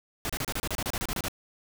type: noise bursts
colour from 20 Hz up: pink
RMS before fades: -31 dBFS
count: 14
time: 0.25-1.283 s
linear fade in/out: 0 ms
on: 45 ms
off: 31 ms
effects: none